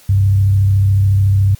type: tone with frequency modulation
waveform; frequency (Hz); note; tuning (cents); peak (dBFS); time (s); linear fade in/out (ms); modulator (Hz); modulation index
sine; 98; G2; 0; -8; 0.09-1.55; 5; 33.9; 0.3
effects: white hiss -45 dBFS RMS until 1.59 s + MP3 96 kbps